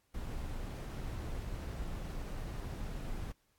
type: noise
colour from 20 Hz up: brown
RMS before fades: -40 dBFS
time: 0.14-3.32 s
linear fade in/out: 5 ms
effects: pink hiss -75 dBFS RMS until 3.58 s + AAC 64 kbps